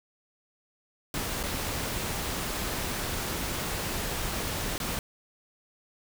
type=noise with dropouts; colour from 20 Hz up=pink; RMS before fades=-32 dBFS; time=1.14-4.99 s; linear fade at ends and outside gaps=1 ms; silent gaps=1.43-1.436 / 4.78-4.801 s; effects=none